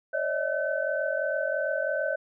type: tone cluster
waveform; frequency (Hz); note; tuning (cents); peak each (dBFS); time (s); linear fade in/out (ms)
sine; 551 / 597 / 640 / 1523; C#5 / D5 / D#5 / F#6; -11 / +28 / +49 / +50; -31; 0.13-2.16; 10
effects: none